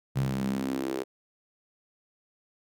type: tone with high-pass filter sweep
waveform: sawtooth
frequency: 66.2 Hz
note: C2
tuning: 21 cents sharp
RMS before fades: -30 dBFS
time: 0.15-1.04 s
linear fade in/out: 20 ms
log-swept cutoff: 130 to 400 Hz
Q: 4.6
effects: none